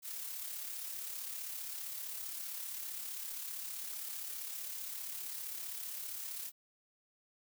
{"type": "noise with amplitude modulation", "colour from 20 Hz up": "blue", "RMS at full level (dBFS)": -41, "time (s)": [0.02, 6.52], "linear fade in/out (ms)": 50, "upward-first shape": "sine", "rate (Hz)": 35.3, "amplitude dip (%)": 40, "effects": []}